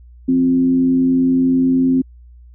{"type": "tone with frequency modulation", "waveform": "sine", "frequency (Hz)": 261.6, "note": "C4", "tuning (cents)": 0, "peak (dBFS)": -11, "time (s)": [0.28, 2.02], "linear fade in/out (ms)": 10, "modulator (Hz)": 89.4, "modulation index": 0.35, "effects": ["added 60 Hz sine -39 dBFS peak until 2.54 s"]}